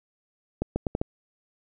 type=accelerating click train; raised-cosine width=2 ms; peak=-12 dBFS; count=5; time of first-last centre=0.62-1.015 s; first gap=140 ms; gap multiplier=0.77; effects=none